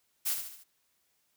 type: noise with echo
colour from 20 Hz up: blue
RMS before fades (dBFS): -30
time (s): 0.25-0.35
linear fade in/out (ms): 20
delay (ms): 73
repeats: 4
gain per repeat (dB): -6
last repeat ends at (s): 0.642
effects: white hiss -74 dBFS RMS until 1.36 s